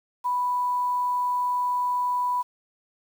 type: tone with quantisation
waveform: sine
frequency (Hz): 987.8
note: B5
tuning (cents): 0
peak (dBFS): -22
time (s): 0.24-2.43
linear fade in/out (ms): 20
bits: 8
effects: none